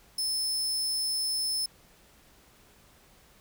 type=tone; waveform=sawtooth; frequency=5250 Hz; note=E8; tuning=8 cents flat; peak=-25 dBFS; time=0.18-1.66 s; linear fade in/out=5 ms; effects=pink hiss -59 dBFS RMS until 3.4 s